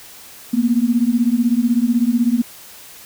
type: beating tone pair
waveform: sine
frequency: 230 / 246 Hz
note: A#3 / B3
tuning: -23 / -7 cents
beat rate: 16 Hz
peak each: -16 dBFS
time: 0.53-2.42 s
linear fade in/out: 10 ms
effects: white hiss -40 dBFS RMS until 3.05 s